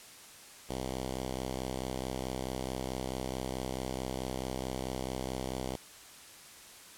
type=tone with notch filter; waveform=5% pulse; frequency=64.6 Hz; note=C2; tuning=21 cents flat; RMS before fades=-37 dBFS; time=0.69-5.76 s; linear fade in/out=5 ms; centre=1700 Hz; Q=1.7; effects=white hiss -52 dBFS RMS until 6.97 s + low-pass 11000 Hz 12 dB/octave